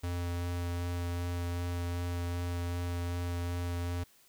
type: tone with vibrato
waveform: square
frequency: 87.31 Hz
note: F2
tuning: in tune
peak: -33 dBFS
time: 0.03-4.04 s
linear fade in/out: 10 ms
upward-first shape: sine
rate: 2.6 Hz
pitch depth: 9 cents each way
effects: white hiss -63 dBFS RMS until 4.28 s